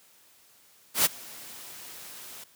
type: noise with ADSR envelope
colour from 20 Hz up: white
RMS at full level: -20 dBFS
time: 0.94-2.44 s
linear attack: 110 ms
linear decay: 25 ms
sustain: -24 dB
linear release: 4 ms
effects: white hiss -59 dBFS RMS until 2.55 s + high-pass 100 Hz 12 dB/octave